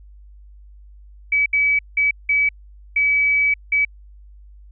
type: tone bursts at uneven times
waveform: sine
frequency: 2286 Hz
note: D7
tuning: 47 cents flat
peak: -14 dBFS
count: 6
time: 1.32-1.46 / 1.53-1.79 / 1.97-2.11 / 2.29-2.49 / 2.96-3.54 / 3.72-3.85 s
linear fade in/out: 5 ms
effects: added 50 Hz sine -41 dBFS peak until 4.71 s